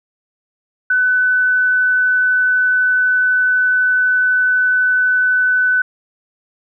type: tone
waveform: sine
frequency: 1502 Hz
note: F#6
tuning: 26 cents sharp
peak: -11 dBFS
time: 0.9-5.82 s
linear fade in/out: 5 ms
effects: none